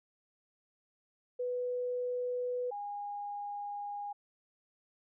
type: tone pair in turn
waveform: sine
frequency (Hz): 494.7 / 817.6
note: B4 / G#5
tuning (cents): +3 / -27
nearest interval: major sixth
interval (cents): 870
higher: second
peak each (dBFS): -32 / -37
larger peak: first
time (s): 1.39-2.71 / 2.71-4.13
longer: second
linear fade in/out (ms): 10
effects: none